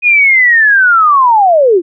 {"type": "linear sweep", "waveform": "sine", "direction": "down", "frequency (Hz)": [2489, 320], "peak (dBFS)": -4, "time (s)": [0.02, 1.82], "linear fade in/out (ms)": 50, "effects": []}